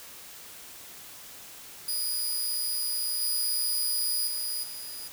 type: tone with level steps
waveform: 10% pulse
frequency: 4919 Hz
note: D#8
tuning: 21 cents flat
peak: -21 / -19 / -23 / -31 dBFS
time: 1.88-5.08 s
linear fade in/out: 5 ms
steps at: 3.21 / 4.27 / 4.63 s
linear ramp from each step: 5 ms
effects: white hiss -46 dBFS RMS until 5.12 s